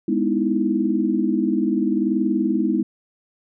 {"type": "chord", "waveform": "sine", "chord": "E major seventh", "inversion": "first", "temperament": "just", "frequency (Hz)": [206, 247.2, 309, 329.6], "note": ["G#3", "B3", "D#4", "E4"], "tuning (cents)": [-14, 2, -12, 0], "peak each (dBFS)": -23, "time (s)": [0.08, 2.83], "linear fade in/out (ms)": 5, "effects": []}